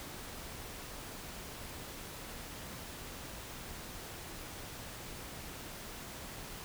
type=silence; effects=pink hiss -46 dBFS RMS until 6.64 s